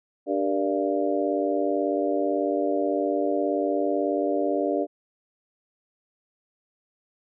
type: harmonic tone with a mistuned harmonic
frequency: 98.2 Hz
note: G2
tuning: 4 cents sharp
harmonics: 3 / 4 / 5 / 6 / 7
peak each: -27 / -28 / -30 / -27 / -31 dBFS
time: 0.26-4.87 s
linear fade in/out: 50 ms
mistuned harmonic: 5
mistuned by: -67 cents
effects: none